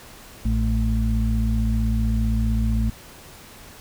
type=harmonic tone; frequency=55.6 Hz; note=A1; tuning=19 cents sharp; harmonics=1 / 2 / 4; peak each=-20 / -25 / -25 dBFS; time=0.45-2.9 s; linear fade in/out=5 ms; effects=pink hiss -44 dBFS RMS until 3.8 s